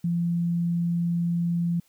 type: tone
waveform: sine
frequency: 171.2 Hz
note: F3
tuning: 34 cents flat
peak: -22 dBFS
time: 0.04-1.8 s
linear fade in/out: 5 ms
effects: white hiss -64 dBFS RMS until 1.88 s